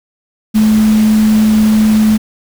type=tone in noise; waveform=sine; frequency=216 Hz; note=A3; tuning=32 cents flat; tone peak=-6 dBFS; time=0.54-2.18 s; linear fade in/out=20 ms; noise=pink; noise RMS=-24 dBFS; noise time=0.54-2.18 s; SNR=+15 dB; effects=none

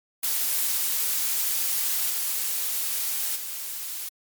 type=noise with level steps; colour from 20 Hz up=blue; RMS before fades=-25 / -27 / -33 dBFS; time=0.23-4.09 s; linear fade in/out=5 ms; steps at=2.09 / 3.35 s; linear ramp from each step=20 ms; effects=MP3 96 kbps

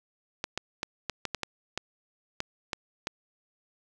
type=clicks; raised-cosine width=0.2 ms; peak=-13 dBFS; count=11; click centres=0.441 / 0.576 / 0.831 / 1.097 / 1.253 / 1.347 / 1.433 / 1.776 / 2.404 / 2.732 / 3.071 s; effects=none

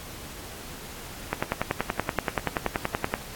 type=click train; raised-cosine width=0.5 ms; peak=-8 dBFS; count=20; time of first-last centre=1.33-3.14 s; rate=10.5 Hz; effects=pink hiss -41 dBFS RMS until 3.35 s + AAC 64 kbps

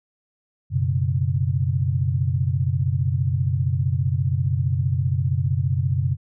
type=chord; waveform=sine; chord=F# suspended fourth; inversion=none; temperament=equal; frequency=92.5 / 123.47 / 138.59 Hz; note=F#2 / B2 / C#3; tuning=0 / 0 / 0 cents; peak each=-23 dBFS; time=0.7-6.17 s; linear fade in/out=50 ms; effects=none

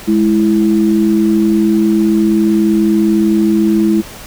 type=tone pair together; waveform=sine; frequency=210 / 329.6 Hz; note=G#3 / E4; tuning=+19 / 0 cents; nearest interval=minor sixth; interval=781 cents; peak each=-11 dBFS; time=0.07-4.02 s; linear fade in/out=20 ms; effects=pink hiss -32 dBFS RMS until 4.26 s

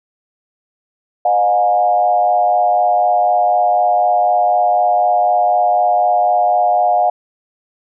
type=tone with frequency modulation; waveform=sine; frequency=718 Hz; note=F5; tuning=48 cents sharp; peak=-10 dBFS; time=1.25-7.1 s; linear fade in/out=5 ms; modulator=104 Hz; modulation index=0.86; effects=none

